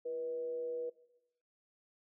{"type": "tone with frequency modulation", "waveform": "sine", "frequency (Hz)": 486.2, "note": "B4", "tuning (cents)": -27, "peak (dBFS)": -36, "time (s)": [0.05, 0.9], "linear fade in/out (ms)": 10, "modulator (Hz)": 144, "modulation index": 0.26, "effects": ["noise-tail reverb RT60 0.9 s tail -19 dB re dry"]}